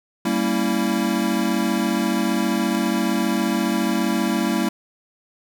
square chord, G diminished seventh, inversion none, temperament equal with one note detuned, 196 / 230.8 / 277.2 / 329.6 Hz, G3 / Bb3 / Db4 / Fb4, 0 / -17 / 0 / 0 cents, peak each -25 / -24 / -28 / -25 dBFS, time 0.25-4.69 s, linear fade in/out 5 ms, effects none

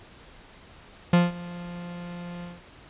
45% pulse tone with ADSR envelope, 174.61 Hz, F3, in tune, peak -14 dBFS, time 1.13-2.62 s, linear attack 4 ms, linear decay 180 ms, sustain -21 dB, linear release 190 ms, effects pink hiss -50 dBFS RMS until 2.89 s + resampled to 8000 Hz

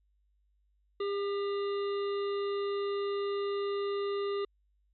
harmonic tone with a mistuned harmonic, 401.8 Hz, G4, 43 cents sharp, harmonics 1 / 3 / 5 / 7 / 9 / 10, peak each -30 / -40 / -49 / -50 / -50 / -53 dBFS, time 1-4.45 s, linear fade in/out 5 ms, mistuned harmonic 5, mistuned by -26 cents, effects added 50 Hz sine -68 dBFS peak until 4.93 s + MP3 64 kbps

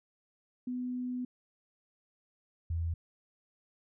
sine tone pair in turn, 249.5 / 83.26 Hz, B3 / E2, +18 / +18 cents, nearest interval octave + perfect fifth, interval 1900 cents, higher first, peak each -33 / -30 dBFS, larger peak second, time 0.67-1.25 / 2.7-2.94 s, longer first, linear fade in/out 5 ms, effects none

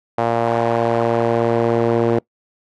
sawtooth tone with band-pass filter sweep, 116.54 Hz, A#2, in tune, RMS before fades -17 dBFS, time 0.18-2.19 s, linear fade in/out 5 ms, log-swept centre 710 to 430 Hz, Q 2, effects noise-tail reverb RT60 0.1 s tail -24 dB re dry + AAC 32 kbps

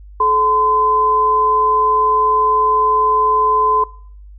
sine tone pair together, 431.5 / 1023 Hz, A4 / C6, -34 / -39 cents, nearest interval octave + minor third, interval 1495 cents, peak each -20 / -11 dBFS, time 0.2-3.84 s, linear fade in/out 5 ms, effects noise-tail reverb RT60 0.6 s tail -23 dB re dry + added 50 Hz sine -35 dBFS peak until 4.38 s

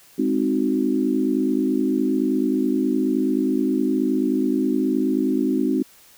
sine chord, Ab dominant seventh, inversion none, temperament equal, 207.7 / 261.6 / 311.1 / 370 Hz, Ab3 / C4 / Eb4 / Gb4, 0 / 0 / 0 / 0 cents, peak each -26 / -21 / -23 / -26 dBFS, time 0.18-5.83 s, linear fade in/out 10 ms, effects white hiss -51 dBFS RMS until 6.17 s

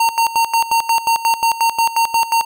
square tone with tremolo, 917 Hz, A#5, 29 cents flat, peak -12 dBFS, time 0-2.45 s, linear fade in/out 5 ms, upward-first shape square, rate 5.6 Hz, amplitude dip 80%, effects none

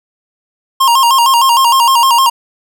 square tone with vibrato, 1001 Hz, B5, 23 cents sharp, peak -7 dBFS, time 0.8-2.3 s, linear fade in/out 10 ms, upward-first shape square, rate 6.5 Hz, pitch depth 110 cents each way, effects none

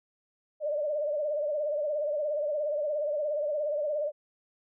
sine tone with vibrato, 595 Hz, D5, 22 cents sharp, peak -27 dBFS, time 0.6-4.12 s, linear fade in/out 50 ms, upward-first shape sine, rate 17 Hz, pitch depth 73 cents each way, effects none

